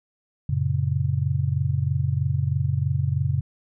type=chord; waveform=sine; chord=F# major; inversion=none; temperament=just; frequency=92.5 / 115.62 / 138.75 Hz; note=F#2 / A#2 / C#3; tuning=0 / -14 / +2 cents; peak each=-25 / -27 / -23 dBFS; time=0.49-3.41 s; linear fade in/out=5 ms; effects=none